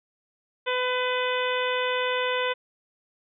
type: harmonic tone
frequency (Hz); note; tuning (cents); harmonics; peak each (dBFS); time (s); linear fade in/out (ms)
502; B4; +28; 1 / 2 / 3 / 4 / 5 / 6 / 7; -27 / -30 / -32 / -33 / -34 / -35 / -35; 0.66-2.54; 20
effects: none